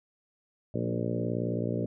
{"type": "harmonic tone with a mistuned harmonic", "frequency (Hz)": 58.9, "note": "A#1", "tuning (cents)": 19, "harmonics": [2, 3, 4, 5, 6, 7, 8, 9, 10], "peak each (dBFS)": [-33, -35, -36, -37, -38, -38, -39, -40, -40], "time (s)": [0.74, 1.86], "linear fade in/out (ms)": 5, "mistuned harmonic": 4, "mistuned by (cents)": -24, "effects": []}